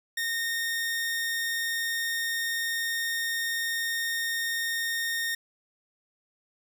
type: tone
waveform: sawtooth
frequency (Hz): 1841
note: A#6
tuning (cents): -22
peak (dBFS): -24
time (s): 0.17-5.35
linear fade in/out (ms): 5
effects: none